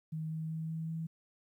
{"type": "tone with pitch steps", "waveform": "sine", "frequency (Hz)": [158, 159.1, 160.21, 161.32, 162.44], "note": ["D#3", "D#3", "E3", "E3", "E3"], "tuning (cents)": [27, 39, -49, -37, -25], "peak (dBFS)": -35, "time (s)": [0.12, 1.07], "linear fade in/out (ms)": 10, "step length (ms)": 190, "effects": ["12-bit"]}